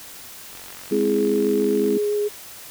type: click train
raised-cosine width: 0.3 ms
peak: -25 dBFS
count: 65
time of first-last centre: 0.53-1.927 s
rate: 45.8 Hz
type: tone with vibrato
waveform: sine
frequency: 415.3 Hz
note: G#4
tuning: in tune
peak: -19 dBFS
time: 0.91-2.29 s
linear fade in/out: 20 ms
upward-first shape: sine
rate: 7.5 Hz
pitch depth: 9 cents each way
type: chord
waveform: sine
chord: Ab augmented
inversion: none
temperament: equal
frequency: 207.7 / 261.6 / 329.6 Hz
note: Ab3 / C4 / E4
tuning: 0 / 0 / 0 cents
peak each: -25 dBFS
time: 0.91-1.98 s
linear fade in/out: 5 ms
effects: white hiss -40 dBFS RMS until 2.7 s